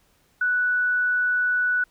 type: tone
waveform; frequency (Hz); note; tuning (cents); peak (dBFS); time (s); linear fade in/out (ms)
sine; 1480; F#6; 0; -19; 0.41-1.84; 5
effects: pink hiss -63 dBFS RMS until 1.9 s